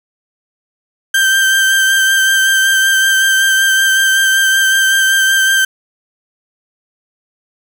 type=tone with vibrato; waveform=35% pulse; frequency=1568 Hz; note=G6; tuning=in tune; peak=-7 dBFS; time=1.14-5.65 s; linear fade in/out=5 ms; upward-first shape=sine; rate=5.3 Hz; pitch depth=17 cents each way; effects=none